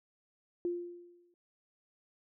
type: tone with exponential decay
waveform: sine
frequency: 349.2 Hz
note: F4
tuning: in tune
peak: -29 dBFS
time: 0.65-1.34 s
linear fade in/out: 1 ms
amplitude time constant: 150 ms
effects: none